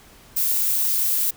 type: noise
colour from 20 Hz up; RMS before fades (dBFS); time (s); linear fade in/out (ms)
violet; -21; 0.36-1.31; 10
effects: pink hiss -49 dBFS RMS until 1.36 s